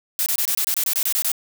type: noise bursts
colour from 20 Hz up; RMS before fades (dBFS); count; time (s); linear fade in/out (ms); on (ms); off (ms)
blue; -21; 12; 0.19-1.317; 0; 71; 25
effects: none